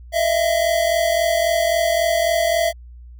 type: tone pair together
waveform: square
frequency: 628.3 / 672 Hz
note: D#5 / E5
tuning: +17 / +33 cents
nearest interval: minor second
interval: 116 cents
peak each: -22 / -18 dBFS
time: 0.12-2.73 s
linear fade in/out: 50 ms
effects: added 60 Hz sine -37 dBFS peak until 3.19 s